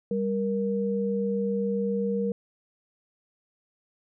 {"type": "tone pair together", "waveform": "sine", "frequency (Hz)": [197.74, 470.3], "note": ["G3", "A#4"], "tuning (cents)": [15, 15], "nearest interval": "octave + minor third", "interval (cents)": 1500, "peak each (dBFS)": -27, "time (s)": [0.11, 2.32], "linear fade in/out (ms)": 2, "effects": []}